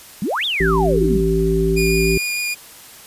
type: exponential two-way sweep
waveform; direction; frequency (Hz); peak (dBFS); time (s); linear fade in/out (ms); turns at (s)
sine; up then down; 168.1 to 3760 to 168.1; -18; 0.22-1.2; 2; 0.45
type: harmonic tone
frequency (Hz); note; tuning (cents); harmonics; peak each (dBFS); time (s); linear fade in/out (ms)
55; A1; 0; 1 / 3 / 5 / 7; -20 / -20 / -26 / -17; 0.6-2.18; 5
type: tone with vibrato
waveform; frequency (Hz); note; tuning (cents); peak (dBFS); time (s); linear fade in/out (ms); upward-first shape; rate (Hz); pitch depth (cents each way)
sawtooth; 2434; D#7; -39; -17; 1.76-2.55; 20; triangle; 6.6; 11
effects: white hiss -41 dBFS RMS until 3.06 s + resampled to 32000 Hz